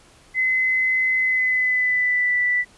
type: tone with pitch glide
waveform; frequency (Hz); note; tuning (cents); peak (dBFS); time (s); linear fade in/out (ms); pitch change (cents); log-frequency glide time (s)
sine; 2039 to 1973; C7 to B6; -45 to -2; -17; 0.34-2.65; 50; -57; 1.18-2.38
effects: pink hiss -52 dBFS RMS until 2.77 s + resampled to 24000 Hz